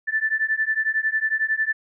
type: beating tone pair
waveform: sine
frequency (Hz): 1755 / 1766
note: A6 / A6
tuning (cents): -5 / +6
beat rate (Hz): 11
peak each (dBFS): -23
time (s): 0.07-1.73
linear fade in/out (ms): 20
effects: none